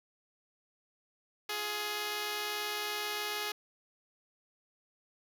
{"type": "tone pair together", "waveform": "5% pulse", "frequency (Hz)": [352.1, 418.7], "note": ["F4", "G#4"], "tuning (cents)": [14, 14], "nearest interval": "minor third", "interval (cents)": 300, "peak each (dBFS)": [-33, -23], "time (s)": [1.49, 3.52], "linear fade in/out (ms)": 5, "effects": []}